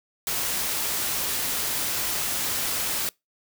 white noise, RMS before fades -27 dBFS, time 0.27-3.09 s, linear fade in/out 0 ms, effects noise-tail reverb RT60 0.2 s tail -25 dB re dry

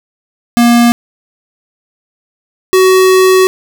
square tone pair in turn, 237.3 / 374.7 Hz, A#3 / F#4, +31 / +22 cents, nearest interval minor sixth, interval 791 cents, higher second, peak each -5 dBFS, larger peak neither, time 0.57-0.92 / 2.73-3.47 s, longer second, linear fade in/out 0 ms, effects none

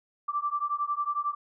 sine beating tone pair, 1166 / 1177 Hz, D6 / D6, -13 / +3 cents, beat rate 11 Hz, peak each -30 dBFS, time 0.28-1.35 s, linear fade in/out 10 ms, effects none

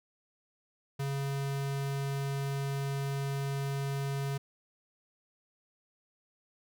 square tone, 138.59 Hz, C#3, in tune, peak -32 dBFS, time 0.99-4.38 s, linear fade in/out 10 ms, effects none

